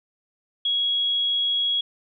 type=tone; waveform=sine; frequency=3322 Hz; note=G#7; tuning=in tune; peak=-20 dBFS; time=0.65-1.81 s; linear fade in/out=5 ms; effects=none

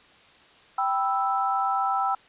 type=chord; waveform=sine; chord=E minor; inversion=first; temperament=equal; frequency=784 / 987.8 / 1318.5 Hz; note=G5 / B5 / E6; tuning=0 / 0 / 0 cents; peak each=-25 / -30 / -26 dBFS; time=0.78-2.15 s; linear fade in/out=5 ms; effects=white hiss -54 dBFS RMS until 2.28 s + resampled to 8000 Hz

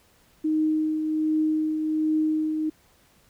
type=tone with tremolo; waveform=sine; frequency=311.1 Hz; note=D#4; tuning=in tune; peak=-19 dBFS; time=0.44-2.7 s; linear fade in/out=10 ms; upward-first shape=triangle; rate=1.3 Hz; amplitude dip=45%; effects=pink hiss -60 dBFS RMS until 3.29 s

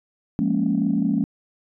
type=chord; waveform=sine; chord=Bb minor seventh; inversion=second; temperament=equal; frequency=174.61 / 207.7 / 233.1 / 277.2 Hz; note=F3 / Ab3 / Bb3 / Db4; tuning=0 / 0 / 0 / 0 cents; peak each=-25 / -22 / -24 / -23 dBFS; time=0.39-1.24 s; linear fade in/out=0 ms; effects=tanh soft clip ceiling -10 dBFS

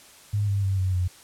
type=tone with pitch steps; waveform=sine; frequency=103.2 / 99.86 / 96.62 / 93.49 / 90.47 Hz; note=G#2 / G2 / G2 / F#2 / F#2; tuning=-10 / +33 / -25 / +18 / -38 cents; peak=-21 dBFS; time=0.33-1.08 s; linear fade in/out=10 ms; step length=150 ms; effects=white hiss -50 dBFS RMS until 1.23 s + low-pass 11000 Hz 12 dB/octave

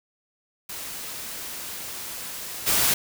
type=noise with level steps; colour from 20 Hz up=white; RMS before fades=-35 / -21 dBFS; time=0.69-2.94 s; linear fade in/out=5 ms; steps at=2.66 s; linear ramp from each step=20 ms; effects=none

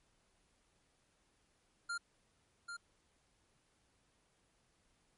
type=tone with echo; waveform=square; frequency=1396.9 Hz; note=F6; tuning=in tune; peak=-38 dBFS; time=1.89-1.98 s; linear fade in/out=10 ms; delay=790 ms; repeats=1; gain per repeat=-6 dB; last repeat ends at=2.77 s; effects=pink hiss -75 dBFS RMS until 5.17 s + MP3 48 kbps

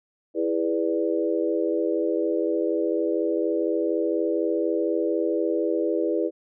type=chord; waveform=sine; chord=E dominant seventh; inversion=none; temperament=equal with one note detuned; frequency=329.6 / 409.8 / 493.9 / 587.3 Hz; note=E4 / G#4 / B4 / D5; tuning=0 / -23 / 0 / 0 cents; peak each=-25 / -27 / -27 / -30 dBFS; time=0.34-6.31 s; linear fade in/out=50 ms; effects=none

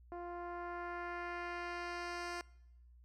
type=tone with low-pass filter sweep; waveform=10% pulse; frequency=349.1 Hz; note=F4; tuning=1 cent flat; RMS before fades=-43 dBFS; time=0.12-2.41 s; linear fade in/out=0 ms; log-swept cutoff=700 to 7000 Hz; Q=0.97; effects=noise-tail reverb RT60 0.9 s tail -24 dB re dry + added 60 Hz sine -58 dBFS peak until 3.04 s

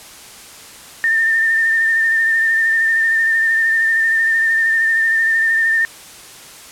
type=tone with vibrato; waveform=sine; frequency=1806 Hz; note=A6; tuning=45 cents sharp; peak=-12 dBFS; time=1.04-5.85 s; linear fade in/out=0 ms; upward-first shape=sine; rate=13 Hz; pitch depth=27 cents each way; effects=white hiss -38 dBFS RMS until 6.71 s + low-pass 11000 Hz 12 dB/octave

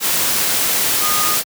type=tone in noise; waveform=sine; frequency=1232 Hz; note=D#6; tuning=17 cents flat; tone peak=-20 dBFS; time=1-1.38 s; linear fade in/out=50 ms; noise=white; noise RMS=-17 dBFS; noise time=0-1.44 s; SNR=-6 dB; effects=high-pass 100 Hz 12 dB/octave

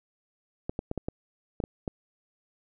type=clicks; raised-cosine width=2 ms; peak=-17 dBFS; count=8; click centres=0.695 / 0.791 / 0.914 / 0.977 / 1.085 / 1.602 / 1.639 / 1.878 s; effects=none

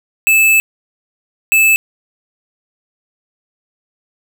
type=tone bursts at uneven times; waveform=square; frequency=2620 Hz; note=E7; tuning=11 cents flat; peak=-8 dBFS; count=2; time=0.27-0.6 / 1.52-1.76 s; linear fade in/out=0 ms; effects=none

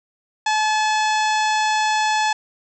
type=harmonic tone; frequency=860 Hz; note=A5; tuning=40 cents flat; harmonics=1 / 2 / 3 / 4 / 5 / 6 / 7 / 8 / 9; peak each=-18 / -24 / -28 / -30 / -32 / -34 / -35 / -36 / -37 dBFS; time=0.46-2.33 s; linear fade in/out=5 ms; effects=none

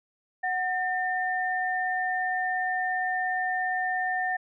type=tone pair together; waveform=sine; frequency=740 / 1804.3 Hz; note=F#5 / A6; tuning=0 / +43 cents; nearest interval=octave + minor third; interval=1543 cents; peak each=-28 dBFS; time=0.43-4.37 s; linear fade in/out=10 ms; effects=none

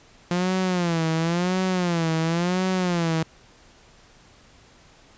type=tone with vibrato; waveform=sawtooth; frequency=173.6 Hz; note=F3; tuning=10 cents flat; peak=-17 dBFS; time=0.31-3.23 s; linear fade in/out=2 ms; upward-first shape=sine; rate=0.95 Hz; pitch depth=130 cents each way; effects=pink hiss -53 dBFS RMS until 5.17 s + resampled to 16000 Hz

